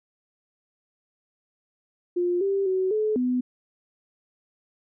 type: tone with pitch steps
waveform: sine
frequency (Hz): 353.2 / 393.3 / 375.4 / 429.5 / 250.3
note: F4 / G4 / F#4 / A4 / B3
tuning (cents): +20 / +6 / +25 / -42 / +23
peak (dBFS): -21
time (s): 2.16-3.41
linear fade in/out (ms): 10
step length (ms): 250
effects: none